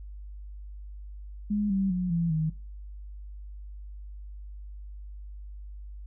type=tone with pitch steps; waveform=sine; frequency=207.7 / 193.79 / 180.81 / 168.7 / 157.41 Hz; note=G#3 / G3 / F#3 / E3 / D#3; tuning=0 / -20 / -40 / +40 / +20 cents; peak=-24 dBFS; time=1.5-2.5 s; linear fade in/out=10 ms; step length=200 ms; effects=noise-tail reverb RT60 0.3 s tail -19 dB re dry + added 50 Hz sine -39 dBFS peak until 6.06 s